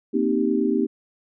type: chord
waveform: sine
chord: C minor seventh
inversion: third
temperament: equal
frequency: 233.1 / 261.6 / 311.1 / 392 Hz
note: Bb3 / C4 / Eb4 / G4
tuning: 0 / 0 / 0 / 0 cents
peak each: -24 dBFS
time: 0.13-0.87 s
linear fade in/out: 20 ms
effects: none